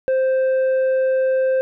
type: tone with tanh clipping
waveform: triangle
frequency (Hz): 523.3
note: C5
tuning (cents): 0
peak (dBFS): -16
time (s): 0.08-1.61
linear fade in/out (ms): 0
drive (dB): 9
effects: none